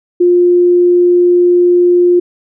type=tone; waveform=sine; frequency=353.4 Hz; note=F4; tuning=21 cents sharp; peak=-5 dBFS; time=0.2-2.2 s; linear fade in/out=10 ms; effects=none